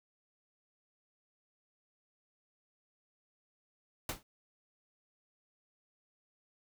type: noise with exponential decay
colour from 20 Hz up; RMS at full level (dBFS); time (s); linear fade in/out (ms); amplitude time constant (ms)
pink; -32; 4.09-4.23; 2; 30
effects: none